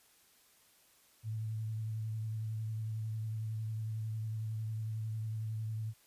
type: tone with vibrato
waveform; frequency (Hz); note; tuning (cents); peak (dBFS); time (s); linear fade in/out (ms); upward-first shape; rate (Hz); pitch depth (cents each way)
sine; 110; A2; 0; -35; 1.23-5.94; 50; sine; 11; 23
effects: white hiss -66 dBFS RMS until 6.06 s + resampled to 32000 Hz